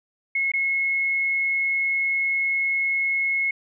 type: tone with dropouts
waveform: sine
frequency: 2175 Hz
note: C#7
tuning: 33 cents flat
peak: -20 dBFS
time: 0.35-3.51 s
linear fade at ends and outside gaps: 5 ms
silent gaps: 0.518-0.536 s
effects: none